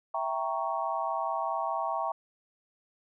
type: chord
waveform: sine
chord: E diminished seventh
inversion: none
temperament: equal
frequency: 659.3 / 784 / 932.3 / 1108.7 Hz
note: E5 / G5 / Bb5 / Db6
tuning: 0 / 0 / 0 / 0 cents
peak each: -34 dBFS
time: 0.14-2.12 s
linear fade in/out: 5 ms
effects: none

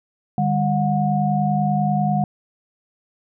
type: tone cluster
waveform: sine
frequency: 150.8 / 200.9 / 725 Hz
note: D3 / G3 / F#5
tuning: +46 / +43 / -35 cents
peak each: -21 dBFS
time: 0.38-2.24 s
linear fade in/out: 2 ms
effects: none

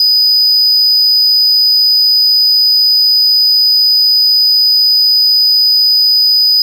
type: tone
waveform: triangle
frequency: 4978 Hz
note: D#8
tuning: in tune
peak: -5 dBFS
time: 0-6.62 s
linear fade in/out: 2 ms
effects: 7-bit

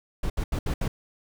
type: noise bursts at uneven times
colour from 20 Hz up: brown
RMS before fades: -26 dBFS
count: 5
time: 0.23-0.3 / 0.37-0.44 / 0.52-0.59 / 0.66-0.74 / 0.81-0.88 s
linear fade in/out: 5 ms
effects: none

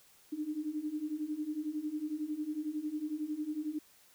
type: beating tone pair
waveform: sine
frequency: 297 / 308 Hz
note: D4 / D#4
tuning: +20 / -17 cents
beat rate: 11 Hz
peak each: -39 / -36 dBFS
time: 0.32-3.79 s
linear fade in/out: 10 ms
effects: white hiss -63 dBFS RMS until 4.14 s

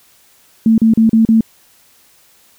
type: tone bursts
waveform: sine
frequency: 223.7 Hz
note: A3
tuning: 29 cents sharp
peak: -6 dBFS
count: 5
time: 0.66-1.408 s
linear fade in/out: 2 ms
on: 120 ms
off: 37 ms
effects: white hiss -50 dBFS RMS until 2.58 s

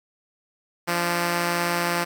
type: tone pair together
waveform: 5% pulse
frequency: 173 / 291 Hz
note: F3 / D4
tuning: -16 / -16 cents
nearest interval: major sixth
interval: 900 cents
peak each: -11 / -21 dBFS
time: 0.87-2.05 s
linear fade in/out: 20 ms
effects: none

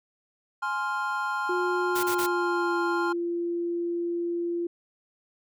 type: chord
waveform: triangle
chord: F minor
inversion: first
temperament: just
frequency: 838.1 / 1047.7 / 1396.9 Hz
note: Ab5 / C6 / F6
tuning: +16 / +2 / 0 cents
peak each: -31 / -29 / -28 dBFS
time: 0.62-3.13 s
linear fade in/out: 10 ms
type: tone with pitch glide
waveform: sine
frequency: 358.6 to 343.8 Hz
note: F4 to F4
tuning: +46 to -27 cents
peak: -26 dBFS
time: 1.49-4.67 s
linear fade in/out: 5 ms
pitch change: -73 cents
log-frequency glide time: 1.93-2.81 s
type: noise bursts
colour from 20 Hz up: white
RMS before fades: -33 dBFS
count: 3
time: 1.95-2.266 s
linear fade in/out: 10 ms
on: 84 ms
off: 32 ms
effects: none

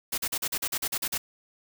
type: noise bursts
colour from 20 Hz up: white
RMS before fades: -29 dBFS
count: 11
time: 0.12-1.18 s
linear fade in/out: 10 ms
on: 60 ms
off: 40 ms
effects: none

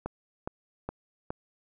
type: click train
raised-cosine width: 1 ms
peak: -19 dBFS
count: 4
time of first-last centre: 0.06-1.305 s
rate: 2.41 Hz
effects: none

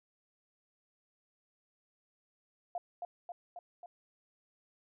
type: tone with echo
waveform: sine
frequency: 703 Hz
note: F5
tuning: 11 cents sharp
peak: -34 dBFS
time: 2.75-2.78 s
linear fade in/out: 2 ms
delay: 270 ms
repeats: 4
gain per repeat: -3 dB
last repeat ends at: 3.86 s
effects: none

